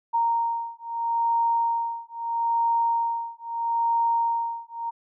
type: beating tone pair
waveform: sine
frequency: 928 / 928.77 Hz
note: A#5 / A#5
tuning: -8 / -7 cents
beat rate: 0.77 Hz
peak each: -25 dBFS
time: 0.13-4.91 s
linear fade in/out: 20 ms
effects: none